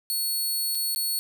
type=tone with dropouts; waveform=10% pulse; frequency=4400 Hz; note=C#8; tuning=14 cents flat; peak=-18 dBFS; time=0.1-1.19 s; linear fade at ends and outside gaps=0 ms; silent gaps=0.749-0.753 / 0.948-0.96 s; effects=none